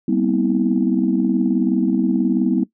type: tone cluster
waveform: sine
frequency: 195.3 / 238.1 / 256.9 / 322.8 Hz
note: G3 / A#3 / C4 / E4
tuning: -6 / +37 / -32 / -36 cents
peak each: -20 dBFS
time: 0.08-2.64 s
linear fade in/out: 5 ms
effects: noise-tail reverb RT60 0.1 s tail -18 dB re dry + tanh soft clip ceiling -5 dBFS